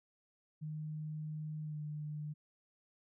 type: tone with pitch glide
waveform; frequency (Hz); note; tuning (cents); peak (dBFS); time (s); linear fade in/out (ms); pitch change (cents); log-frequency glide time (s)
sine; 153.8 to 150.46; D#3 to D3; -20 to +42; -39; 0.61-2.34; 20; -38; 1.63-1.78
effects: none